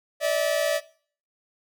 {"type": "tone pair together", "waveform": "45% pulse", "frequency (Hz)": [584.5, 645], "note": ["D5", "E5"], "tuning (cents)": [-8, -38], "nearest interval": "major second", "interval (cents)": 170, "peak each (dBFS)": [-24, -25], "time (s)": [0.2, 0.81], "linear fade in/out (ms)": 50, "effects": ["noise-tail reverb RT60 0.5 s tail -20 dB re dry"]}